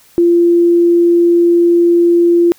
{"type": "tone", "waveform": "sine", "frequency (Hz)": 343.9, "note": "F4", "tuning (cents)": -27, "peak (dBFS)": -6, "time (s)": [0.18, 2.52], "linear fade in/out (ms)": 0, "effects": ["white hiss -47 dBFS RMS until 2.58 s"]}